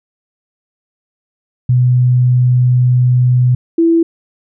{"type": "tone pair in turn", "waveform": "sine", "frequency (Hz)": [124.9, 332.2], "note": ["B2", "E4"], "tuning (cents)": [20, 13], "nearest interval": "octave + perfect fourth", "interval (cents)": 1693, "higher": "second", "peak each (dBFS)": -7, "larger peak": "neither", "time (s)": [[1.69, 3.55], [3.78, 4.03]], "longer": "first", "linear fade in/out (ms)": 5, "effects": []}